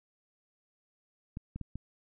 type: clicks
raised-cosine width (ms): 5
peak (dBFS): -26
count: 4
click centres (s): 1.371 / 1.56 / 1.613 / 1.756
effects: none